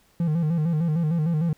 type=tone with vibrato; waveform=triangle; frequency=161.2 Hz; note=E3; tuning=38 cents flat; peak=-18 dBFS; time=0.2-1.53 s; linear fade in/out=2 ms; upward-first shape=square; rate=6.6 Hz; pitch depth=92 cents each way; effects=pink hiss -61 dBFS RMS until 1.57 s